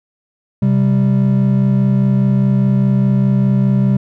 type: tone pair together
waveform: triangle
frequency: 131.08 / 196 Hz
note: C3 / G3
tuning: +4 / 0 cents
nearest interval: perfect fifth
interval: 696 cents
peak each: -11 dBFS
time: 0.62-3.97 s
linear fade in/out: 5 ms
effects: none